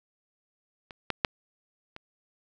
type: clicks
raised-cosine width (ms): 0.3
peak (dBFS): -26 / -11 / -6 / -25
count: 4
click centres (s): 0.908 / 1.103 / 1.248 / 1.964
effects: none

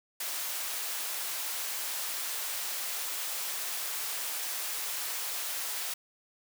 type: high-pass noise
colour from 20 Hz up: white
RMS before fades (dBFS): -35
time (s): 0.2-5.94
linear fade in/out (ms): 5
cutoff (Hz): 590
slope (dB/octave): 12
effects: none

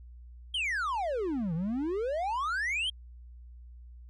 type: exponential two-way sweep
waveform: triangle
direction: down then up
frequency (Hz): 3267 to 155.9 to 3267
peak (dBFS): -27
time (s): 0.54-2.9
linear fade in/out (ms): 5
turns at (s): 1.54
effects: added 60 Hz sine -46 dBFS peak until 4.09 s + resampled to 24000 Hz

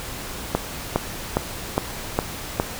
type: click train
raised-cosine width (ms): 1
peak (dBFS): -4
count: 6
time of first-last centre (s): 0.55-2.599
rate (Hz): 2.44
effects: pink hiss -33 dBFS RMS until 2.79 s

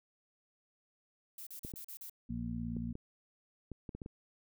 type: noise bursts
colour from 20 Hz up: violet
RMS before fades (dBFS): -47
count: 6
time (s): 1.38-2.097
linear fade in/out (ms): 2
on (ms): 87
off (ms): 39
type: clicks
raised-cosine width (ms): 3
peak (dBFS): -30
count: 9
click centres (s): 1.649 / 1.738 / 2.767 / 2.954 / 3.717 / 3.892 / 3.95 / 4.018 / 4.061
type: harmonic tone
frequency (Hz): 58.27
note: A#1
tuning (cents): 0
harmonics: 1 / 2 / 3 / 4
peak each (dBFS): -44 / -43 / -43 / -39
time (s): 2.29-2.93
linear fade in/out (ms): 10
effects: none

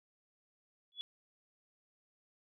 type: tone with exponential growth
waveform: sine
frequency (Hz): 3400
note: G#7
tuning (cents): +40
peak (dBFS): -34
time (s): 0.92-1.01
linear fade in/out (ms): 0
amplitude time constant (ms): 18
effects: none

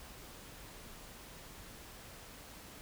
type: silence
effects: pink hiss -52 dBFS RMS until 2.81 s

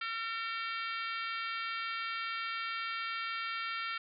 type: harmonic tone with a mistuned harmonic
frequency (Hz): 454.5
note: A#4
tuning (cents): -44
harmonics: 3 / 4 / 5 / 6 / 7 / 8 / 9 / 10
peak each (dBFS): -38 / -43 / -42 / -45 / -46 / -50 / -50 / -51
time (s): 0.01-3.98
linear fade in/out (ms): 5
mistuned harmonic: 10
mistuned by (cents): +47
effects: none

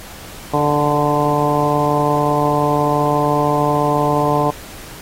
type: harmonic tone with a mistuned harmonic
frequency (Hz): 146.83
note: D3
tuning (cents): 0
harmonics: 1 / 2 / 3 / 4 / 5 / 6 / 7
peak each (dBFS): -21 / -21 / -21 / -21 / -21 / -21 / -21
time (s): 0.53-4.51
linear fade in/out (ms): 10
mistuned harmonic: 4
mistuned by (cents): +17
effects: pink hiss -36 dBFS RMS until 5.01 s + AAC 48 kbps

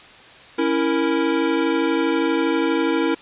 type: chord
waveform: square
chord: A# diminished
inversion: first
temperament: equal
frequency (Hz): 277.2 / 329.6 / 466.2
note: C#4 / E4 / A#4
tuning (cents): 0 / 0 / 0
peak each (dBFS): -24 / -21 / -24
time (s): 0.58-3.15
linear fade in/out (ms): 10
effects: white hiss -44 dBFS RMS until 3.21 s + resampled to 8000 Hz

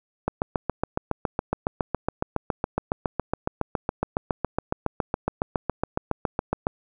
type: click train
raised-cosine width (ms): 1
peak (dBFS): -9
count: 47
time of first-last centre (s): 0.28-6.669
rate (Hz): 7.2
effects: none

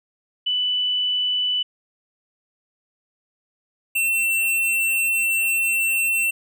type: tone pair in turn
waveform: sine / square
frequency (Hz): 2983 / 2699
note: F#7 / E7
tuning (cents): +13 / +40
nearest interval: major second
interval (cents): 173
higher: first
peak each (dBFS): -19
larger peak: neither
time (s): 0.46-1.63 / 3.95-6.31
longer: second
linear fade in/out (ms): 10
effects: none

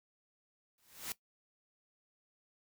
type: noise with exponential growth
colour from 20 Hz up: white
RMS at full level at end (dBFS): -37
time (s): 0.78-1.12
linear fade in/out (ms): 1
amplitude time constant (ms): 73
effects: noise-tail reverb RT60 0.1 s tail -17 dB re dry

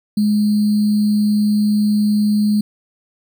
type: tone with sample-and-hold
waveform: sine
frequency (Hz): 209.4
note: G#3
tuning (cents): +15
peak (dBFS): -12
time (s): 0.17-2.61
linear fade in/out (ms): 5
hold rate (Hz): 4410
effects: none

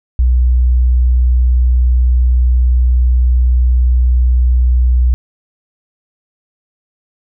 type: tone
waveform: sine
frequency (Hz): 61.74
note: B1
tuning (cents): 0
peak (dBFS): -7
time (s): 0.19-5.14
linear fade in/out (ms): 0
effects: none

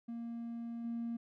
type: tone with level steps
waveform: triangle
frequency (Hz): 233.1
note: A#3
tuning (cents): 0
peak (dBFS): -37 / -33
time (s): 0.08-1.17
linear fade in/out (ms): 10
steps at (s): 0.84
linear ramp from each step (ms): 10
effects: tanh soft clip ceiling -32 dBFS

